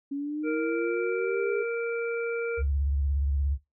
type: linear sweep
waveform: sine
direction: up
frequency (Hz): 277.2 to 415.3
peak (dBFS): -28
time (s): 0.11-1.63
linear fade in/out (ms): 10
type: harmonic tone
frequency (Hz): 466.2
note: A#4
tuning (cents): 0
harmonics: 1 / 3 / 5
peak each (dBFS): -27 / -37 / -39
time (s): 0.43-2.63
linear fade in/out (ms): 50
type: tone with vibrato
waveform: sine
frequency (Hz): 70.1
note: C#2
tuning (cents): +20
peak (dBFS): -24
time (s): 2.57-3.58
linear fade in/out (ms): 50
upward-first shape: sine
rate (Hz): 17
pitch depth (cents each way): 98
effects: noise-tail reverb RT60 0.2 s tail -17 dB re dry